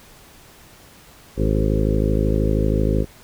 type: harmonic tone with a mistuned harmonic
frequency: 52.9 Hz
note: G#1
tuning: 33 cents sharp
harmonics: 1 / 2 / 3 / 4 / 5 / 6 / 7 / 8 / 9 / 10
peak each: -20 / -23 / -25 / -26 / -27 / -28 / -28 / -29 / -30 / -30 dBFS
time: 1.36-3.06 s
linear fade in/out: 50 ms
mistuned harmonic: 8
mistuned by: -25 cents
effects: pink hiss -47 dBFS RMS until 3.23 s